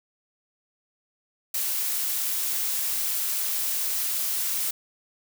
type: noise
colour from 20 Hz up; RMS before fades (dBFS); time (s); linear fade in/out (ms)
blue; -27; 1.54-4.71; 5
effects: none